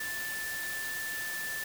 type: tone in noise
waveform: sine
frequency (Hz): 1760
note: A6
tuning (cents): 0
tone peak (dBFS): -35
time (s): 0-1.64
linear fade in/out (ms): 5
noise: white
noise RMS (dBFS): -40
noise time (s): 0-1.64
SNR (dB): +2
effects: none